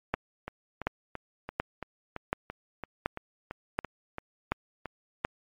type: two click trains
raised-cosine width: 0.5 ms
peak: -11 / -21 dBFS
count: 8 / 14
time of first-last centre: 0.14-5.249 / 0.48-4.857 s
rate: 1.37 / 2.97 Hz
effects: MP3 64 kbps